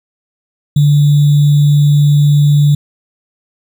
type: tone with sample-and-hold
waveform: sine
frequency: 146.1 Hz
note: D3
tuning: 9 cents flat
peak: -5 dBFS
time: 0.76-2.75 s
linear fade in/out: 5 ms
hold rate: 3675 Hz
effects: none